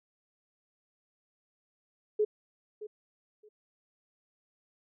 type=tone with echo; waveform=sine; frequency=423.8 Hz; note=G#4; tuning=35 cents sharp; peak=-23 dBFS; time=2.19-2.25 s; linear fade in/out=10 ms; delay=620 ms; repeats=2; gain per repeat=-15 dB; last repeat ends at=3.49 s; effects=none

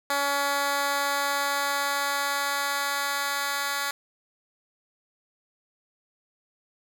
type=tone with high-pass filter sweep; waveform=10% pulse; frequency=282.2 Hz; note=C#4; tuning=31 cents sharp; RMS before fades=-27 dBFS; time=0.1-3.91 s; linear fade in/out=2 ms; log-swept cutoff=570 to 1300 Hz; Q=0.71; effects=none

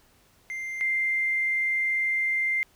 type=tone pair in turn; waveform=triangle; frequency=2093 / 2093 Hz; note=C7 / C7; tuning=0 / 0 cents; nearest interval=unison; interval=0 cents; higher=neither; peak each=-29 / -19 dBFS; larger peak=second; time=0.5-0.81 / 0.81-2.63 s; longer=second; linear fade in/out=0 ms; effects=tanh soft clip ceiling -21 dBFS + pink hiss -61 dBFS RMS until 2.75 s

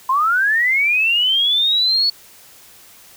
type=linear sweep; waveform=sine; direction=up; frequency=1012 to 4446 Hz; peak=-13 dBFS; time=0.09-2.1 s; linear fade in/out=5 ms; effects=white hiss -45 dBFS RMS until 3.16 s

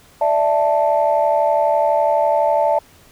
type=chord; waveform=sine; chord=D suspended second; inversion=none; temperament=equal; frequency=587.3 / 659.3 / 880 Hz; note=D5 / E5 / A5; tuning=0 / 0 / 0 cents; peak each=-17 dBFS; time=0.21-2.79 s; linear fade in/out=5 ms; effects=tanh soft clip ceiling -5 dBFS + pink hiss -49 dBFS RMS until 3.11 s

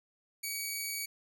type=tone; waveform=10% pulse; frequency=2262 Hz; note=C#7; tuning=34 cents sharp; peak=-26 dBFS; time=0.43-1.06 s; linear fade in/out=10 ms; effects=none

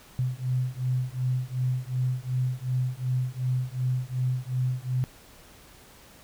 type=beating tone pair; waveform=sine; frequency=125.9 / 128.6 Hz; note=B2 / C3; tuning=+34 / -30 cents; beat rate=2.7 Hz; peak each=-28 dBFS; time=0.19-5.04 s; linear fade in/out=0 ms; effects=pink hiss -52 dBFS RMS until 6.23 s

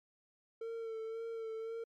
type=tone with vibrato; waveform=triangle; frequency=451.1 Hz; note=A4; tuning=43 cents sharp; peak=-37 dBFS; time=0.61-1.84 s; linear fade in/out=5 ms; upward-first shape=sine; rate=1.9 Hz; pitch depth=28 cents each way; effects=MP3 96 kbps

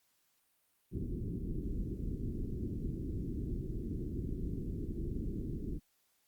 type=low-pass noise; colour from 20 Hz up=pink; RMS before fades=-38 dBFS; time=0.91-5.8 s; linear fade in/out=50 ms; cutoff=380 Hz; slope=48 dB/octave; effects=white hiss -75 dBFS RMS until 6.27 s + Opus 48 kbps

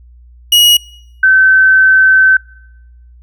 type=tone pair in turn; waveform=40% pulse / sine; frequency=2898 / 1535.2 Hz; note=F#7 / G6; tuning=-37 / -37 cents; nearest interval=major seventh; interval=1100 cents; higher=first; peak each=-4 dBFS; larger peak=neither; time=0.52-0.77 / 1.23-2.37 s; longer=second; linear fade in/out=5 ms; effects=noise-tail reverb RT60 0.9 s tail -26 dB re dry + added 60 Hz sine -37 dBFS peak until 3.22 s

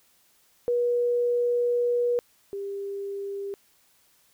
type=tone pair in turn; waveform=sine; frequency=482.9 / 398.2 Hz; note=B4 / G4; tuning=-39 / +27 cents; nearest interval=minor third; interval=334 cents; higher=first; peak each=-21 / -30 dBFS; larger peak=first; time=0.68-2.19 / 2.53-3.54 s; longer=first; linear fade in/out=0 ms; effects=white hiss -63 dBFS RMS until 4.33 s

